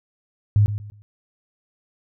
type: tone with echo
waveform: sine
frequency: 103.83 Hz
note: G#2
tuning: in tune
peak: -12 dBFS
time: 0.56-0.66 s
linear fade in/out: 0 ms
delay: 120 ms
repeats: 3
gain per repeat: -11 dB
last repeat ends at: 1.02 s
effects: none